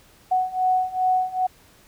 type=beating tone pair; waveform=sine; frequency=740 / 742.5 Hz; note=F#5 / F#5; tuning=0 / +6 cents; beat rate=2.5 Hz; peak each=-23 / -21 dBFS; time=0.31-1.47 s; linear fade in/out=10 ms; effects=pink hiss -54 dBFS RMS until 1.87 s